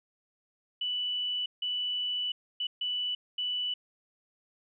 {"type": "tone bursts at uneven times", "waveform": "sine", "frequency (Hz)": 2969, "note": "F#7", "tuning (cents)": 5, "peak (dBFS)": -29, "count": 5, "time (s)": [[0.81, 1.46], [1.62, 2.32], [2.6, 2.67], [2.81, 3.15], [3.38, 3.74]], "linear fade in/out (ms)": 5, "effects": []}